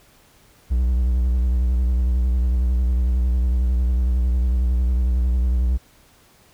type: tone with vibrato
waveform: triangle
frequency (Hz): 61.74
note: B1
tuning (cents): 0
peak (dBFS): -14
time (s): 0.7-5.78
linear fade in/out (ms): 20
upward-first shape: sine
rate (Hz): 11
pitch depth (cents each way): 76
effects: pink hiss -54 dBFS RMS until 6.53 s